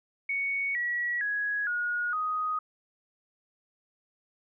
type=tone with pitch steps; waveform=sine; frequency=2226 / 1926.7 / 1667.6 / 1443.4 / 1249.3 Hz; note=C#7 / B6 / G#6 / F#6 / D#6; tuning=+7 / -43 / +7 / -43 / +7 cents; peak=-27 dBFS; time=0.29-2.59 s; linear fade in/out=5 ms; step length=460 ms; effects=none